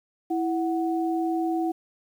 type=tone pair together; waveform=sine; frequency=329.6 / 740 Hz; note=E4 / F#5; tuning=0 / 0 cents; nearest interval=octave + major second; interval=1400 cents; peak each=-24 / -29 dBFS; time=0.3-1.72 s; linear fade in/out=10 ms; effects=9-bit